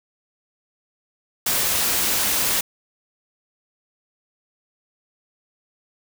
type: noise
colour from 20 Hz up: white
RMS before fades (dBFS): -21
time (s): 1.46-2.61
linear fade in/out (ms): 5
effects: none